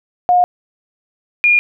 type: tone pair in turn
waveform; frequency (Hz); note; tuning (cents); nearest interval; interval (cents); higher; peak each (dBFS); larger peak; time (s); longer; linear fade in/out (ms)
sine; 717 / 2423; F5 / D#7; +45 / -47; octave + major sixth; 2108; second; -8; neither; 0.29-0.44 / 1.44-1.59; neither; 0
effects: none